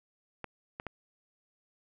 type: clicks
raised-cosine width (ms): 0.5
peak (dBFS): -23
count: 3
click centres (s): 0.443 / 0.799 / 0.867
effects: none